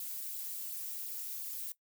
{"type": "noise with flanger", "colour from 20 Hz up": "violet", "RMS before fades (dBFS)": -41, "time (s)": [0, 1.72], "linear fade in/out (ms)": 2, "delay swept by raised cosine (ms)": [0.22, 6.12], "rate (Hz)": 2.8, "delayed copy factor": 0.9, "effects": ["noise-tail reverb RT60 0.1 s tail -17 dB re dry"]}